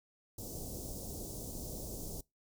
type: band-stop noise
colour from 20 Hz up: pink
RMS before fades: -43 dBFS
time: 0.38-2.21 s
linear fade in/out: 5 ms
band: 610 to 5600 Hz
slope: 24 dB/octave
effects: noise-tail reverb RT60 0.2 s tail -24 dB re dry